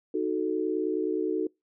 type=chord; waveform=sine; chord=D# diminished; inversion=none; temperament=equal; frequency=311.1 / 370 / 440 Hz; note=D#4 / F#4 / A4; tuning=0 / 0 / 0 cents; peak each=-30 / -29 / -30 dBFS; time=0.14-1.47 s; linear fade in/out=5 ms; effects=noise-tail reverb RT60 0.2 s tail -25 dB re dry

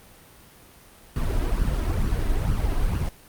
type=noise with flanger; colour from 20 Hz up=brown; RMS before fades=-23 dBFS; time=1.16-3.09 s; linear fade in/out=2 ms; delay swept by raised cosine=0.66 to 3.16 ms; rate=2.2 Hz; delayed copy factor=+0.6; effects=pink hiss -50 dBFS RMS until 3.28 s + Opus 32 kbps

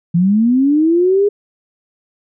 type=linear sweep; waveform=sine; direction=up; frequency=164.81 to 415.3 Hz; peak=-9 dBFS; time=0.14-1.29 s; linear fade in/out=10 ms; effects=none

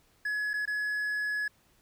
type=tone with dropouts; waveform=triangle; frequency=1692 Hz; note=G#6; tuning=32 cents sharp; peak=-27 dBFS; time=0.25-1.48 s; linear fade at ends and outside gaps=5 ms; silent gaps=0.534-0.538 / 0.655-0.675 s; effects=pink hiss -66 dBFS RMS until 1.81 s

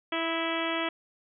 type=harmonic tone with a mistuned harmonic; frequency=329.6 Hz; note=E4; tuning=in tune; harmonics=1 / 2 / 3 / 4 / 5 / 6 / 7 / 8 / 9 / 10; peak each=-33 / -34 / -37 / -36 / -40 / -37 / -38 / -39 / -41 / -38 dBFS; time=0.12-0.89 s; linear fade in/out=5 ms; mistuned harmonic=4; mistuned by=-16 cents; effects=none

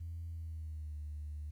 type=tone with pitch glide; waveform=sine; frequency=83.3 to 75.07 Hz; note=E2 to D2; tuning=+19 to +39 cents; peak=-39 dBFS; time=0-1.51 s; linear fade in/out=10 ms; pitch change=-180 cents; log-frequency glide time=0.27-0.96 s; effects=tanh soft clip ceiling -36 dBFS + 12-bit

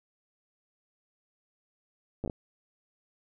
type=slowing click train; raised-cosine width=2 ms; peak=-21 dBFS; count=5; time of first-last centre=2.24-2.298 s; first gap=9 ms; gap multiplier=1.33; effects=none

